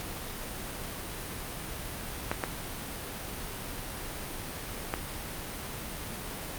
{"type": "clicks", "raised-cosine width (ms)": 0.5, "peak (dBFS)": -13, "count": 3, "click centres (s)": [2.315, 2.438, 4.939], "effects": ["pink hiss -38 dBFS RMS until 6.58 s", "Opus 48 kbps"]}